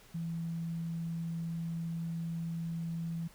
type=tone; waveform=sine; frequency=166.2 Hz; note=E3; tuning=15 cents sharp; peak=-34 dBFS; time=0.14-3.28 s; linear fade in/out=10 ms; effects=pink hiss -59 dBFS RMS until 3.34 s